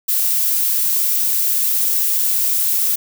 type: noise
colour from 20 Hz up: violet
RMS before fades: -17 dBFS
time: 0.08-2.96 s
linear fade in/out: 10 ms
effects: none